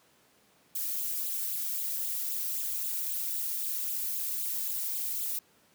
violet noise with flanger, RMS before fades -33 dBFS, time 0.75-5.39 s, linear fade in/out 5 ms, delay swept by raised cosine 0.25 to 2.15 ms, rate 3.8 Hz, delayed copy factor +0.9, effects pink hiss -64 dBFS RMS until 5.74 s + high-pass 150 Hz 12 dB/octave

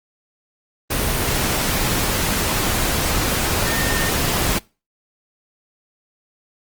sine tone in noise, 1823 Hz, A#6, 39 cents flat, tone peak -25 dBFS, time 3.66-4.1 s, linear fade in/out 10 ms, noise pink, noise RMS -20 dBFS, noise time 0.9-4.59 s, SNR -8 dB, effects noise-tail reverb RT60 0.3 s tail -23 dB re dry + Opus 24 kbps

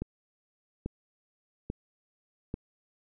click train, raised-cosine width 3 ms, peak -20 dBFS, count 4, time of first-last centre 0.02-2.541 s, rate 1.19 Hz, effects none

